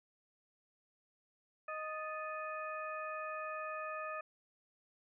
harmonic tone with a mistuned harmonic, 622.3 Hz, D#5, in tune, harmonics 1 / 2 / 3 / 4, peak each -44 / -42 / -48 / -49 dBFS, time 1.68-4.21 s, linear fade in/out 5 ms, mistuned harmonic 3, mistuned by -110 cents, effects none

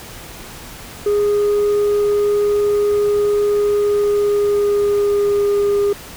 sine tone with pitch glide, 412.4 to 406 Hz, G#4 to G#4, -12 to -39 cents, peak -10 dBFS, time 1.06-5.93 s, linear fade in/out 5 ms, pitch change -27 cents, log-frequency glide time 3.72-5.72 s, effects tanh soft clip ceiling -12 dBFS + pink hiss -35 dBFS RMS until 6.16 s

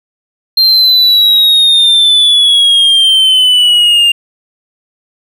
triangle exponential sweep, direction down, 4186 to 2794 Hz, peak -3 dBFS, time 0.57-4.12 s, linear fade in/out 5 ms, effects none

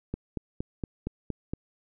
click train, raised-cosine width 3 ms, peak -18 dBFS, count 7, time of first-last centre 0.14-1.535 s, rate 4.3 Hz, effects none

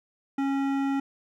triangle tone with hard clipping, 274.6 Hz, C#4, 16 cents flat, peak -26 dBFS, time 0.38-1 s, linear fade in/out 5 ms, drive 18 dB, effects none

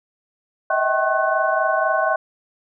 sine tone cluster, 627 / 651 / 769 / 1083 / 1498 Hz, D#5 / E5 / G5 / C#6 / F#6, +13 / -22 / -33 / -41 / +21 cents, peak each -23 dBFS, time 0.7-2.16 s, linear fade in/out 5 ms, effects none

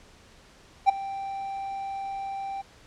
triangle tone with ADSR envelope, 784 Hz, G5, in tune, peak -10 dBFS, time 0.86-2.62 s, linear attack 31 ms, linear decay 10 ms, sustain -19 dB, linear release 14 ms, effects pink hiss -54 dBFS RMS until 2.86 s + low-pass 7000 Hz 12 dB/octave

